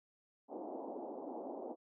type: band-pass noise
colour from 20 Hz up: pink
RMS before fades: -45 dBFS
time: 0.48-1.76 s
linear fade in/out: 50 ms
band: 250 to 870 Hz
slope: 48 dB/octave
effects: none